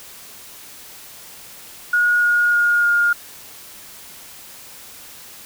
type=tone with pitch steps; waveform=sine; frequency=1445 / 1435.8 / 1426.8 / 1417.7 Hz; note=F#6 / F6 / F6 / F6; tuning=-41 / +48 / +37 / +26 cents; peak=-13 dBFS; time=1.93-3.13 s; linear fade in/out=5 ms; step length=300 ms; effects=white hiss -40 dBFS RMS until 5.45 s